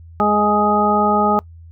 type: harmonic tone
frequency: 208.5 Hz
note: G#3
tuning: 7 cents sharp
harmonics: 1 / 2 / 3 / 4 / 6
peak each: -19 / -21 / -22 / -17 / -18 dBFS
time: 0.2-1.39 s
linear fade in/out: 0 ms
effects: noise-tail reverb RT60 0.1 s tail -24 dB re dry + added 83 Hz sine -37 dBFS peak until 1.71 s